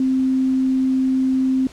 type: tone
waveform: sine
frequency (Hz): 261.6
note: C4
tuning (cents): 0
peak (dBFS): -15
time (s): 0-1.67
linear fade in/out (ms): 2
effects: pink hiss -44 dBFS RMS until 1.72 s + low-pass 8000 Hz 12 dB/octave